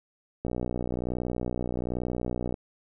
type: click train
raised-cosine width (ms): 2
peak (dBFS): -17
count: 129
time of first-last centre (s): 0.45-2.542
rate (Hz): 61.2
effects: none